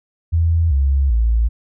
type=tone with pitch steps; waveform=sine; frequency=82.9 / 68.51 / 56.62 Hz; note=E2 / C#2 / A#1; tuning=+10 / -20 / -50 cents; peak=-12 dBFS; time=0.32-1.49 s; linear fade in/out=20 ms; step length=390 ms; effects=none